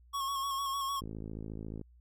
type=tone with vibrato; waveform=square; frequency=1100 Hz; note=C#6; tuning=14 cents flat; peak=-33 dBFS; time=0.13-1.01 s; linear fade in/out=20 ms; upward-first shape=square; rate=6.6 Hz; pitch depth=29 cents each way
type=click train; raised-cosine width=3 ms; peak=-29 dBFS; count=44; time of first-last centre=1.02-1.813 s; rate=54.2 Hz
effects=added 60 Hz sine -57 dBFS peak until 2 s